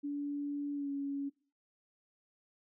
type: tone with pitch glide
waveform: sine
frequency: 287.4 to 280 Hz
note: D4 to C#4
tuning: -37 to +18 cents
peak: -34 dBFS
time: 0.03-1.3 s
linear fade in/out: 20 ms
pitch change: -45 cents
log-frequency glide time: 0.74-0.9 s
effects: noise-tail reverb RT60 0.4 s tail -21 dB re dry